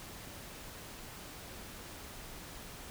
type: silence
effects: pink hiss -48 dBFS RMS until 2.9 s